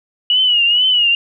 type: tone with vibrato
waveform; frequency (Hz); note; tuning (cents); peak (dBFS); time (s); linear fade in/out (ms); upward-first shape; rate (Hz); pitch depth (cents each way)
sine; 2914; F#7; -27; -10; 0.3-1.15; 2; triangle; 2.2; 98
effects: none

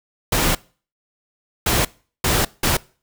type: noise bursts at uneven times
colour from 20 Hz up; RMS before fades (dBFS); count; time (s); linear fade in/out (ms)
pink; -18; 4; 0.32-0.55 / 1.66-1.85 / 2.24-2.45 / 2.63-2.77; 5
effects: noise-tail reverb RT60 0.4 s tail -23 dB re dry

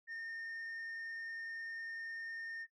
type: tone with frequency modulation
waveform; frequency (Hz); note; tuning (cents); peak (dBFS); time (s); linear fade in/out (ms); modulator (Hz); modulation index
sine; 1824; A#6; -38; -39; 0.07-2.67; 50; 29.9; 0.41
effects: noise-tail reverb RT60 0.1 s tail -19 dB re dry + tanh soft clip ceiling -41 dBFS

